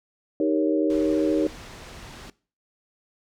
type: chord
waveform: sine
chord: Eb dominant seventh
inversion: none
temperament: equal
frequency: 311.1 / 392 / 466.2 / 554.4 Hz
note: Eb4 / G4 / Bb4 / Db5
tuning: 0 / 0 / 0 / 0 cents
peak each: -22 / -27 / -27 / -27 dBFS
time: 0.4-1.47 s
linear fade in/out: 2 ms
type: low-pass noise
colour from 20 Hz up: pink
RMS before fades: -42 dBFS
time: 0.9-2.3 s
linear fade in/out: 2 ms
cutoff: 6300 Hz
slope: 12 dB/octave
effects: noise-tail reverb RT60 0.4 s tail -21 dB re dry

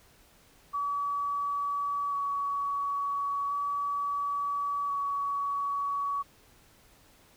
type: tone with vibrato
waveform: sine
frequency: 1135 Hz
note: C#6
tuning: 41 cents sharp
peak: -28 dBFS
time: 0.73-6.23 s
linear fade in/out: 20 ms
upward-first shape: square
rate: 0.36 Hz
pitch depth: 10 cents each way
effects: pink hiss -60 dBFS RMS until 7.36 s

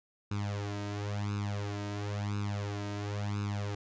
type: tone with flanger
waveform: sawtooth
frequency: 102.4 Hz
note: G#2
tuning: 24 cents flat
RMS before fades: -35 dBFS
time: 0.31-3.75 s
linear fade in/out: 5 ms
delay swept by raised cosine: 0.77 to 3.17 ms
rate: 0.97 Hz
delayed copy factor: +0.95
effects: resampled to 16000 Hz

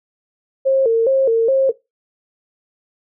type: tone with vibrato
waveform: sine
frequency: 493.9 Hz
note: B4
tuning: in tune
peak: -11 dBFS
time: 0.65-1.72 s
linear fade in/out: 20 ms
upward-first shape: square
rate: 2.4 Hz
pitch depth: 140 cents each way
effects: noise-tail reverb RT60 0.2 s tail -20 dB re dry

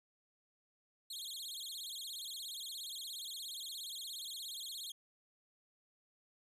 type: tone with vibrato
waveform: sawtooth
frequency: 3729 Hz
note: A#7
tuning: in tune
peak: -40 dBFS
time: 1.1-4.92 s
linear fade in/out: 5 ms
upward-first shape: sine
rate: 17 Hz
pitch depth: 270 cents each way
effects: resampled to 32000 Hz

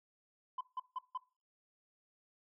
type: tone bursts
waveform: sine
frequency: 1016 Hz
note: B5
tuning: 49 cents sharp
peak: -35 dBFS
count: 4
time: 0.58-1.176 s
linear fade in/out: 5 ms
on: 29 ms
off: 160 ms
effects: noise-tail reverb RT60 0.3 s tail -19 dB re dry + tanh soft clip ceiling -34 dBFS

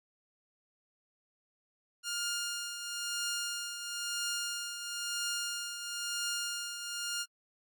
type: tone with tremolo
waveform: 10% pulse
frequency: 1410 Hz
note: F6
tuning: 16 cents sharp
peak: -24 dBFS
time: 2.03-7.26 s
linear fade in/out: 50 ms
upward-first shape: triangle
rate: 1 Hz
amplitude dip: 60%
effects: AAC 64 kbps

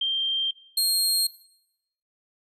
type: tone pair in turn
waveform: sine / sawtooth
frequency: 3168 / 4229 Hz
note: G7 / C8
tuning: +18 / +18 cents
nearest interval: perfect fourth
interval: 500 cents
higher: second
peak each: -22 / -17 dBFS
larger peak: second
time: 0.01-0.51 / 0.77-1.27 s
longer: neither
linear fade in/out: 5 ms
effects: noise-tail reverb RT60 0.8 s tail -20 dB re dry + resampled to 32000 Hz

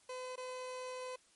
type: tone with dropouts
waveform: 30% pulse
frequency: 508 Hz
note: B4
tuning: 49 cents sharp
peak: -39 dBFS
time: 0.09-1.16 s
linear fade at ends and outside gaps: 5 ms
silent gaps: 0.358-0.377 s
effects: white hiss -68 dBFS RMS until 1.35 s + MP3 48 kbps

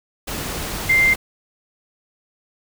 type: tone in noise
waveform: sine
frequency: 2093 Hz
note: C7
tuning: in tune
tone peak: -12 dBFS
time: 0.89-1.14 s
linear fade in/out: 10 ms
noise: pink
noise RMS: -27 dBFS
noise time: 0.27-1.16 s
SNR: +12 dB
effects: none

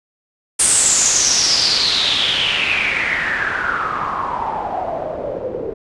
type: noise with low-pass filter sweep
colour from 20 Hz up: white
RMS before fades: -18 dBFS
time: 0.59-5.74 s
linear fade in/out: 10 ms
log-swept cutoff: 9000 to 430 Hz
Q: 6.8
effects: resampled to 24000 Hz

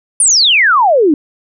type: exponential sweep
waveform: sine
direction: down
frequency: 9850 to 277.2 Hz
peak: -6 dBFS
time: 0.2-1.14 s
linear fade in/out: 2 ms
effects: none

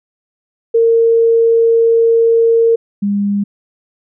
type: tone pair in turn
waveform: sine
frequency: 458.7 / 202.2 Hz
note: A#4 / G#3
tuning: -28 / -46 cents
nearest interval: octave + major second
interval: 1418 cents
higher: first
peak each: -7 / -12 dBFS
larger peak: first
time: 0.74-2.76 / 3.02-3.44 s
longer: first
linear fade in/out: 10 ms
effects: none

